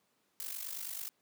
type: noise with amplitude modulation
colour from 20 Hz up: blue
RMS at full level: -38 dBFS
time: 0.4-1.09 s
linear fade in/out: 0 ms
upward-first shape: sine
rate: 49.3 Hz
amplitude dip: 75%
effects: pink hiss -75 dBFS RMS until 1.21 s + high-pass 200 Hz 12 dB/octave